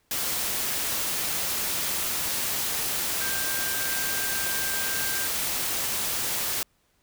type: tone in noise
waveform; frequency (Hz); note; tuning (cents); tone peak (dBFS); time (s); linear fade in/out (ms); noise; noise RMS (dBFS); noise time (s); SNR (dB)
sine; 1575; G6; +8; -33; 3.21-5.27; 2; white; -28; 0.11-6.63; -8
effects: pink hiss -68 dBFS RMS until 7.02 s